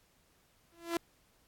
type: tone with exponential growth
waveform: sawtooth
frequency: 338.1 Hz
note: E4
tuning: 44 cents sharp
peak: -24 dBFS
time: 0.72-0.97 s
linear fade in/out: 1 ms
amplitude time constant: 53 ms
effects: pink hiss -69 dBFS RMS until 1.47 s + AAC 64 kbps